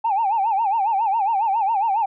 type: tone with vibrato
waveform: sine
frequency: 844 Hz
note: G#5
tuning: 28 cents sharp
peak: -16 dBFS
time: 0.04-2.06 s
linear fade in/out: 10 ms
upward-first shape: sine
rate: 7.3 Hz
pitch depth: 170 cents each way
effects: tanh soft clip ceiling -13 dBFS